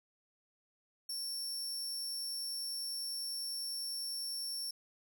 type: tone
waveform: sawtooth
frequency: 5450 Hz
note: F8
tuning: 43 cents flat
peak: -35 dBFS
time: 1.09-4.71 s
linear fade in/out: 5 ms
effects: 12-bit